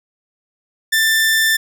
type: tone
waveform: sawtooth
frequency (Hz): 1777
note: A6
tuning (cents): +17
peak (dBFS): -9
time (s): 0.92-1.57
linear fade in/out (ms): 10
effects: none